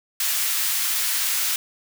white high-pass noise, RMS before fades -23 dBFS, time 0.2-1.56 s, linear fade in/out 2 ms, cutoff 1400 Hz, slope 12 dB/octave, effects none

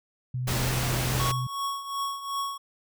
sine tone with vibrato, 126.1 Hz, B2, 36 cents sharp, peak -27 dBFS, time 0.34-1.47 s, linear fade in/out 5 ms, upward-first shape sine, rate 12 Hz, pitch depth 12 cents each way
pink noise, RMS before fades -29 dBFS, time 0.47-1.32 s, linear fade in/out 10 ms
square tone with tremolo, 1108.7 Hz, C#6, in tune, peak -27 dBFS, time 1.19-2.58 s, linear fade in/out 10 ms, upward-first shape triangle, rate 2.7 Hz, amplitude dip 75%
effects none

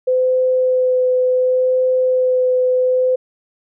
sine tone with vibrato, 509 Hz, C5, 48 cents flat, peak -12 dBFS, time 0.07-3.16 s, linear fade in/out 10 ms, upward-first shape sine, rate 0.69 Hz, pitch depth 10 cents each way, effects none

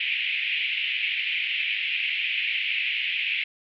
white band-pass noise, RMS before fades -27 dBFS, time 0-3.44 s, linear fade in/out 5 ms, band 2200 to 2900 Hz, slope 48 dB/octave, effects none

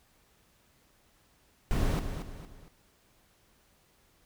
brown noise with echo, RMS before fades -27 dBFS, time 1.71-1.99 s, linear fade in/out 0 ms, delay 230 ms, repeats 3, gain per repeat -8 dB, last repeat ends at 2.68 s, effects pink hiss -66 dBFS RMS until 4.25 s

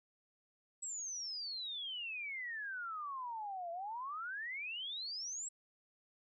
sine exponential two-way sweep, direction down then up, 7850 to 667 to 7850 Hz, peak -40 dBFS, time 0.82-5.49 s, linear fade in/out 10 ms, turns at 3.71 s, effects none

